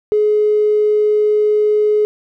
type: tone with tanh clipping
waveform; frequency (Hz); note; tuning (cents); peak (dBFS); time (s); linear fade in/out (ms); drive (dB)
triangle; 422.4; G#4; +29; -10; 0.12-2.05; 0; 2
effects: none